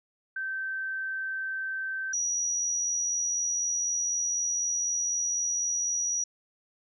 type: tone pair in turn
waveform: sine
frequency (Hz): 1550 / 5808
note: G6 / F#8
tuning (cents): -20 / -33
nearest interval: octave + major seventh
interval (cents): 2287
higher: second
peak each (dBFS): -30 / -26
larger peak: second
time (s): 0.36-2.13 / 2.13-6.24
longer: second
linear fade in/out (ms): 5
effects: none